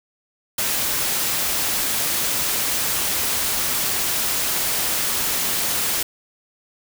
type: noise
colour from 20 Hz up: white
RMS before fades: -22 dBFS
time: 0.58-6.03 s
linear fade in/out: 5 ms
effects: none